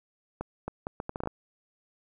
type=accelerating click train; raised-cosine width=1 ms; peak=-19 dBFS; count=10; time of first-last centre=0.41-1.274 s; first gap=270 ms; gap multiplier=0.7; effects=10-bit